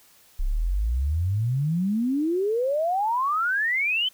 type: exponential sweep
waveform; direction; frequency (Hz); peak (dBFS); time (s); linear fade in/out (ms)
sine; up; 30.87 to 3123; -21; 0.39-4.09; 10
effects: white hiss -56 dBFS RMS until 4.13 s